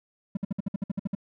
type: tone bursts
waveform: triangle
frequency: 196.6 Hz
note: G3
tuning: 5 cents sharp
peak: -23 dBFS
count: 11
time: 0.35-1.151 s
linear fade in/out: 5 ms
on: 21 ms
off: 57 ms
effects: none